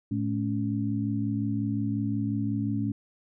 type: tone cluster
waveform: sine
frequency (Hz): 110.9 / 214.1 / 279.7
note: A2 / A3 / C#4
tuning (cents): +14 / -47 / +16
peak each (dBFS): -30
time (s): 0.11-2.92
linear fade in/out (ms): 5
effects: none